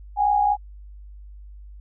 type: tone pair together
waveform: sine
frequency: 761 / 825 Hz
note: F#5 / G#5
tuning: +48 / -12 cents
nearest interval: minor second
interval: 140 cents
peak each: -24 / -17 dBFS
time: 0.16-0.57 s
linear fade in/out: 50 ms
effects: added 50 Hz sine -39 dBFS peak until 1.8 s